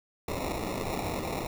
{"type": "noise with sample-and-hold", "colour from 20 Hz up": "white", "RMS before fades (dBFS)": -33, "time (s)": [0.28, 1.47], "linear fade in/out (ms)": 2, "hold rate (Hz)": 1575, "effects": []}